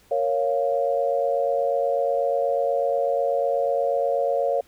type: chord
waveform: sine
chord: Bb minor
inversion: none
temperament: equal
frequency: 466.2 / 554.4 / 698.5 Hz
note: Bb4 / Db5 / F5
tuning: 0 / 0 / 0 cents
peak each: -26 / -22 / -26 dBFS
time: 0.11-4.61 s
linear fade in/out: 5 ms
effects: pink hiss -57 dBFS RMS until 4.67 s